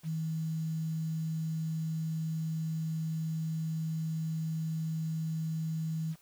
sine tone with quantisation, 160 Hz, D#3, 49 cents sharp, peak -31 dBFS, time 0.03-6.16 s, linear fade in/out 50 ms, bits 9, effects white hiss -64 dBFS RMS until 6.21 s

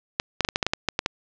clicks, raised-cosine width 0.2 ms, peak -4 dBFS, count 11, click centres 0.199 / 0.407 / 0.449 / 0.488 / 0.559 / 0.628 / 0.666 / 0.735 / 0.887 / 0.991 / 1.061 s, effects low-pass 6000 Hz 12 dB/octave

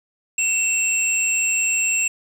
sine tone pair together, 2686 / 7597 Hz, E7 / A#8, +32 / +32 cents, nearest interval octave + tritone, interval 1800 cents, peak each -19 dBFS, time 0.38-2.08 s, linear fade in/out 5 ms, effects tanh soft clip ceiling -13 dBFS + 7-bit

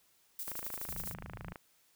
violet noise with tremolo, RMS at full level -40 dBFS, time 0.39-1.14 s, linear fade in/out 2 ms, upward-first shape square, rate 12 Hz, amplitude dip 50%
click train, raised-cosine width 0.5 ms, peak -29 dBFS, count 30, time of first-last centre 0.48-1.558 s, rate 26.9 Hz
white low-pass noise, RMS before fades -48 dBFS, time 0.88-1.53 s, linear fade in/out 2 ms, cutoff 200 Hz, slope 96 dB/octave
effects white hiss -69 dBFS RMS until 1.95 s

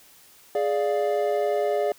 triangle chord, D diminished, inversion second, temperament equal with one note detuned, 416.5 / 587.3 / 698.5 Hz, Ab4 / D5 / F5, +5 / 0 / 0 cents, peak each -23 / -23 / -26 dBFS, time 0.55-1.92 s, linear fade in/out 2 ms, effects white hiss -53 dBFS RMS until 1.98 s

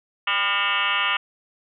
sine tone with frequency modulation, 2026 Hz, B6, 44 cents sharp, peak -19 dBFS, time 0.27-1.17 s, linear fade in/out 5 ms, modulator 205 Hz, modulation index 5, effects none

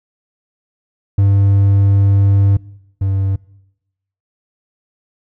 triangle tone pair in turn, 99.2 / 97.05 Hz, G2 / G2, +21 / -17 cents, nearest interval unison, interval 38 cents, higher first, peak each -6 / -11 dBFS, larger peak first, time 1.18-2.57 / 3.01-3.36 s, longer first, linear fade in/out 5 ms, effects noise-tail reverb RT60 0.9 s tail -23 dB re dry

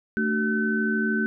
sine tone cluster, 221.9 / 294.7 / 378.2 / 1520 Hz, A3 / D4 / F#4 / F#6, +15 / +6 / +38 / +46 cents, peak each -24 / -33 / -30 / -26 dBFS, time 0.17-1.26 s, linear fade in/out 0 ms, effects none

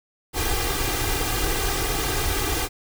pink noise with comb filter, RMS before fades -24 dBFS, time 0.33-2.69 s, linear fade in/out 50 ms, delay 2.5 ms, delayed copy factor +0.85, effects none

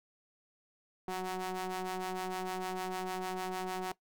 sawtooth ring-modulated tone, 186.1 Hz, F#3, 10 cents sharp, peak -28 dBFS, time 1.08-3.92 s, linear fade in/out 2 ms, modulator 555 Hz, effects noise-tail reverb RT60 0.1 s tail -18 dB re dry

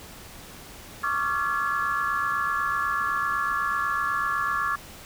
sine tone cluster, 1112 / 1180 / 1375 / 1700 Hz, C#6 / D6 / F6 / G#6, +5 / +8 / -27 / +40 cents, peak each -29 dBFS, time 1.03-4.76 s, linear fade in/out 10 ms, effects pink hiss -44 dBFS RMS until 5.05 s

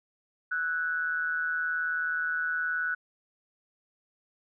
sine tone with amplitude modulation, 1480 Hz, F#6, in tune, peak -24 dBFS, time 0.51-2.95 s, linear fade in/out 10 ms, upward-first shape sine, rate 159 Hz, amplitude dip 65%, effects none

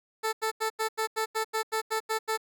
15% pulse tone bursts, 440.4 Hz, A4, 2 cents sharp, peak -20 dBFS, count 12, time 0.23-2.376 s, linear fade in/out 20 ms, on 100 ms, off 86 ms, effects none

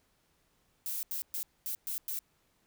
violet noise bursts at uneven times, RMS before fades -36 dBFS, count 6, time 0.86-1.03 / 1.11-1.22 / 1.34-1.43 / 1.66-1.75 / 1.87-1.98 / 2.08-2.19 s, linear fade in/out 0 ms, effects pink hiss -72 dBFS RMS until 2.66 s

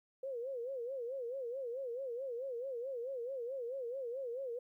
sine tone with vibrato, 505 Hz, B4, 39 cents sharp, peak -38 dBFS, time 0.23-4.59 s, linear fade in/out 5 ms, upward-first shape sine, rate 4.6 Hz, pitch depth 150 cents each way, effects 13-bit

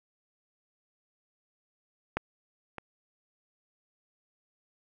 clicks, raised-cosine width 0.5 ms, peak -13 / -23 dBFS, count 2, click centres 2.17 / 2.783 s, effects none

